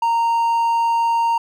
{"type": "tone", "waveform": "triangle", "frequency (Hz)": 926, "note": "A#5", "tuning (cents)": -12, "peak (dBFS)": -13, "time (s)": [0.02, 1.38], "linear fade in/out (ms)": 5, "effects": []}